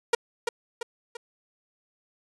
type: tone with echo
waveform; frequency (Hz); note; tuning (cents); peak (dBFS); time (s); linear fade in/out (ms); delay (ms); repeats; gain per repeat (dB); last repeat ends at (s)
sawtooth; 470; A#4; +14; -14; 0.13-0.15; 5; 340; 3; -6; 1.17
effects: resampled to 24000 Hz